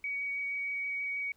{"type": "tone with vibrato", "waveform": "sine", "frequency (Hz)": 2256, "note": "C#7", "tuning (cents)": 30, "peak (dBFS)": -32, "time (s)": [0.04, 1.32], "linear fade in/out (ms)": 2, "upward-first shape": "sine", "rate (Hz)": 6.3, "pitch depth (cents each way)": 8, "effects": ["pink hiss -69 dBFS RMS until 1.36 s"]}